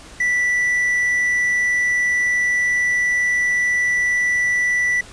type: tone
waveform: triangle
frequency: 1967 Hz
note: B6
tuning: 7 cents flat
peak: -14 dBFS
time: 0.2-5.01 s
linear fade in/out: 5 ms
effects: pink hiss -41 dBFS RMS until 5.12 s + resampled to 22050 Hz